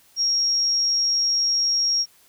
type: tone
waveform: sine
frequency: 5588 Hz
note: F8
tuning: in tune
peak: -18 dBFS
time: 0.16-2.06 s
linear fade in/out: 50 ms
effects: white hiss -56 dBFS RMS until 2.28 s